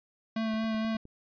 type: tone with vibrato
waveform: square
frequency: 221.2 Hz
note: A3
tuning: 9 cents sharp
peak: -29 dBFS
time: 0.36-0.97 s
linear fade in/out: 5 ms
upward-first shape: sine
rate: 4.3 Hz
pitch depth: 16 cents each way
type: click train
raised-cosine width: 3 ms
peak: -37 dBFS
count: 6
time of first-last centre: 0.54-1.054 s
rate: 9.73 Hz
effects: resampled to 11025 Hz